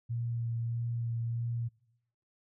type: tone with vibrato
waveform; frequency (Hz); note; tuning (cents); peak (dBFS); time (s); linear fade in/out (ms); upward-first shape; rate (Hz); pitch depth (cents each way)
sine; 117; A#2; +7; -31; 0.09-1.69; 20; sine; 1.6; 15
effects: noise-tail reverb RT60 0.9 s tail -25 dB re dry